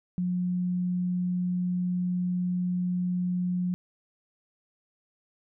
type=tone; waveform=sine; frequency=179.6 Hz; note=F3; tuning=49 cents sharp; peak=-25 dBFS; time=0.18-3.74 s; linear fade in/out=0 ms; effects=none